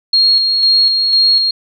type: tone with tremolo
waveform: sine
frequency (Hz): 4274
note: C8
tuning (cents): +36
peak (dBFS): -7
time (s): 0.13-1.51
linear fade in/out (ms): 5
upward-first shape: square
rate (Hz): 2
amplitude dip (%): 35
effects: none

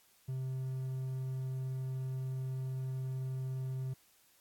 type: tone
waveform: triangle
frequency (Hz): 130.81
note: C3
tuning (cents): 0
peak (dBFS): -33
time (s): 0.28-3.94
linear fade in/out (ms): 10
effects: white hiss -67 dBFS RMS until 4.4 s + AAC 64 kbps

